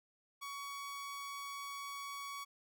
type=tone; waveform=sawtooth; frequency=1124 Hz; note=C#6; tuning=24 cents sharp; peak=-39 dBFS; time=0.41-2.45 s; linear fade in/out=20 ms; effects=none